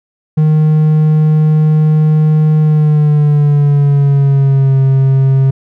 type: tone with pitch glide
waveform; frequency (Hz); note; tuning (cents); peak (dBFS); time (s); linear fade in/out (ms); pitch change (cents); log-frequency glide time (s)
triangle; 154.4 to 134.41; D#3 to C3; -13 to +47; -4; 0.37-5.51; 10; -240; 2.59-4.78
effects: none